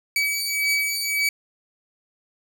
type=beating tone pair; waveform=sawtooth; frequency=2281 / 2282.8 Hz; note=C#7 / D7; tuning=+49 / -50 cents; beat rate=1.8 Hz; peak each=-20 / -22 dBFS; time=0.16-1.29 s; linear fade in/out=2 ms; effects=none